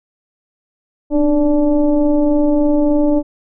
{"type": "tone with frequency modulation", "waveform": "sine", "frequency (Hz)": 297.7, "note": "D4", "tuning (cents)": 24, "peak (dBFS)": -10, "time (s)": [1.1, 3.23], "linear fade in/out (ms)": 50, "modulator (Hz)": 286, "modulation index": 0.97, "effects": []}